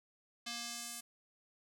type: tone with band-pass filter sweep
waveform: square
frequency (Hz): 235.9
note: A#3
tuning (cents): +21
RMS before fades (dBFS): -44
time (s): 0.46-1.01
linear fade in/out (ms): 10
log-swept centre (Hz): 4300 to 9900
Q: 1.2
effects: none